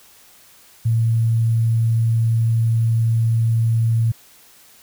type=tone with sample-and-hold; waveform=sine; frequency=114 Hz; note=A#2; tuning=38 cents flat; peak=-14 dBFS; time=0.85-4.12 s; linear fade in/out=10 ms; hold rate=11025 Hz; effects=white hiss -49 dBFS RMS until 4.82 s